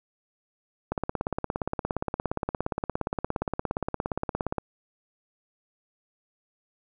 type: click train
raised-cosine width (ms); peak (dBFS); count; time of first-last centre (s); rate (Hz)
1; -13; 64; 0.92-4.583; 17.2
effects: none